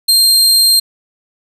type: tone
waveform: sawtooth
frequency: 4186 Hz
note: C8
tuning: in tune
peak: -4 dBFS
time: 0.08-0.8 s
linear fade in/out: 10 ms
effects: resampled to 32000 Hz + 7-bit